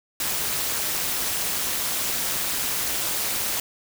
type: noise with amplitude modulation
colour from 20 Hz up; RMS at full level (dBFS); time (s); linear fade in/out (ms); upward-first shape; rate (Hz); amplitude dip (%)
white; -23; 0.2-3.6; 2; sine; 215; 65
effects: none